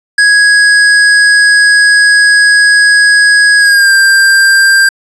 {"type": "tone with pitch glide", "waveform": "square", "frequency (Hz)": [1661.2, 1587.1], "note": ["G#6", "G6"], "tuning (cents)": [0, 21], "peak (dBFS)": -4, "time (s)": [0.18, 4.89], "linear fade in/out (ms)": 5, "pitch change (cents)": -79, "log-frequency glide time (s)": [3.58, 3.92], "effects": ["resampled to 24000 Hz", "7-bit"]}